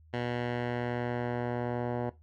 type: tone with low-pass filter sweep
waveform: 10% pulse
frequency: 121.4 Hz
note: B2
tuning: 29 cents flat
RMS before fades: -33 dBFS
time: 0.13-2.1 s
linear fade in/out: 10 ms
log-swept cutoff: 2800 to 1000 Hz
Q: 1.1
effects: noise-tail reverb RT60 0.2 s tail -17 dB re dry + added 79 Hz sine -55 dBFS peak until 2.22 s